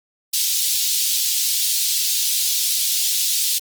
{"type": "high-pass noise", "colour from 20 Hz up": "pink", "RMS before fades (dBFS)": -20, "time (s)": [0.33, 3.59], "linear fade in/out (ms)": 10, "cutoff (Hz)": 3600, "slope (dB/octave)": 24, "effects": ["Opus 24 kbps"]}